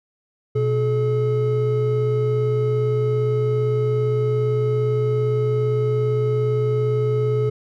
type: tone pair together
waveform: triangle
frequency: 123.42 / 427.8 Hz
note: B2 / A4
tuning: -1 / -49 cents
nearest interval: octave + minor seventh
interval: 2152 cents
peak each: -18 / -18 dBFS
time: 0.55-7.5 s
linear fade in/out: 10 ms
effects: none